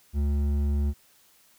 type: tone with hard clipping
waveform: sine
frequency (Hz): 71.9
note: D2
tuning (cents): -36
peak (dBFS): -24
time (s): 0.13-0.94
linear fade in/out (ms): 50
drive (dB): 8
effects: white hiss -60 dBFS RMS until 1.58 s